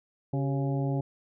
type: harmonic tone with a mistuned harmonic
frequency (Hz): 138.59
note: C#3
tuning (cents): 0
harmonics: 1 / 2 / 3 / 4 / 5 / 6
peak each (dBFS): -27 / -33 / -37 / -39 / -41 / -43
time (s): 0.33-1.01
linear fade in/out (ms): 5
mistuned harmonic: 3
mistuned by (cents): -96
effects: none